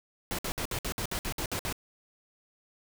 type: noise bursts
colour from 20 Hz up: pink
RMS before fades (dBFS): -33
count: 11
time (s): 0.31-1.726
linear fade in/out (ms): 0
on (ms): 76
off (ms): 58
effects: none